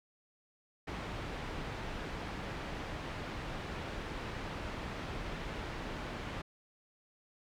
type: low-pass noise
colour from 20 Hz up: pink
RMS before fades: -41 dBFS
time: 0.87-6.42 s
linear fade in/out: 10 ms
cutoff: 2900 Hz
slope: 12 dB/octave
effects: none